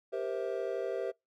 triangle chord, C dominant seventh, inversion second, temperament just, 392.4 / 470.9 / 523.3 / 654.1 Hz, G4 / Bb4 / C5 / E5, +2 / +18 / 0 / -14 cents, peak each -35 / -36 / -36 / -37 dBFS, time 0.12-1.12 s, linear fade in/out 20 ms, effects noise-tail reverb RT60 0.2 s tail -26 dB re dry

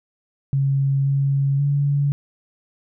sine tone with pitch steps, 137.4 / 138.5 / 142.3 Hz, C#3 / C#3 / C#3, -15 / -1 / +46 cents, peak -16 dBFS, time 0.53-2.12 s, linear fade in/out 0 ms, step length 530 ms, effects none

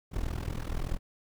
brown noise with amplitude modulation, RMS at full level -29 dBFS, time 0.11-0.99 s, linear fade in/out 50 ms, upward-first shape sine, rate 41.1 Hz, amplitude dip 90%, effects none

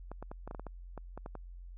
clicks, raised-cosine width 1 ms, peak -29 dBFS, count 12, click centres 0.116 / 0.226 / 0.315 / 0.476 / 0.511 / 0.548 / 0.596 / 0.667 / 0.977 / 1.176 / 1.261 / 1.353 s, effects added 44 Hz sine -45 dBFS peak until 1.77 s

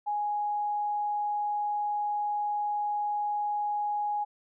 sine tone, 830.6 Hz, G#5, in tune, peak -27 dBFS, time 0.06-4.25 s, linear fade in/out 20 ms, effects none

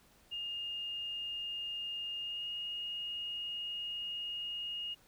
sine tone with pitch glide, 2830 to 2858 Hz, F7 to F7, +22 to +39 cents, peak -37 dBFS, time 0.31-4.95 s, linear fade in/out 20 ms, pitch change +17 cents, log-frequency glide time 2.21-2.48 s, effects pink hiss -65 dBFS RMS until 5.07 s

